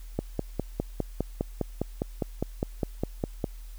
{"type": "click train", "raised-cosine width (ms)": 2, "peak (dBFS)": -13, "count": 17, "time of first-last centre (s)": [0.19, 3.442], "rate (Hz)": 4.92, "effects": ["added 40 Hz sine -39 dBFS peak until 3.78 s", "white hiss -57 dBFS RMS until 3.78 s"]}